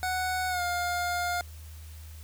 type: tone with pitch glide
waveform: 25% pulse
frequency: 740 to 707 Hz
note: F#5 to F5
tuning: 0 to +21 cents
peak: -24 dBFS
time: 0.03-1.41 s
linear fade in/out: 0 ms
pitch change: -79 cents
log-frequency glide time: 0.49-0.62 s
effects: added 78 Hz sine -42 dBFS peak until 2.23 s + white hiss -54 dBFS RMS until 2.23 s